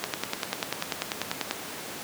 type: click train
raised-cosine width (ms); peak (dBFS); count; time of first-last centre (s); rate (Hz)
0.2; -9; 16; 0.04-1.511; 10.2
effects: pink hiss -37 dBFS RMS until 2.03 s + high-pass 200 Hz 12 dB/octave